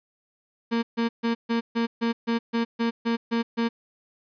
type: tone bursts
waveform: 35% pulse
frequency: 231.7 Hz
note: A#3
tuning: 10 cents flat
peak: -20 dBFS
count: 12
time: 0.71-3.69 s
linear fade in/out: 20 ms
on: 120 ms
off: 140 ms
effects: resampled to 11025 Hz + 10-bit